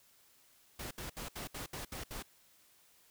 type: noise bursts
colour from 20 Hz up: pink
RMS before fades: -43 dBFS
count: 8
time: 0.79-2.226 s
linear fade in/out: 5 ms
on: 120 ms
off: 68 ms
effects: white hiss -66 dBFS RMS until 3.1 s